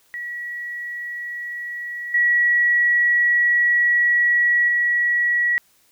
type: tone with level steps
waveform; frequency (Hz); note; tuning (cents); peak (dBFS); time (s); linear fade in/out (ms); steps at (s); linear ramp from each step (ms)
sine; 1926; B6; -44; -27 / -14 / -16; 0.14-5.58; 0; 2.14 / 4.68; 5
effects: white hiss -59 dBFS RMS until 5.91 s